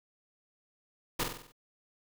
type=noise with echo; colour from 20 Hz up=pink; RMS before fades=-30 dBFS; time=1.19-1.24 s; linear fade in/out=10 ms; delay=47 ms; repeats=6; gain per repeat=-5 dB; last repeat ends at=1.522 s; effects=none